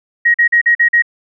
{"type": "tone bursts", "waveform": "sine", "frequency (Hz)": 1889, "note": "A#6", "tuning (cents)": 22, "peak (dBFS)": -7, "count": 6, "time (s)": [0.25, 1.023], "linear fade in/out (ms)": 10, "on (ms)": 93, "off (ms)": 43, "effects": []}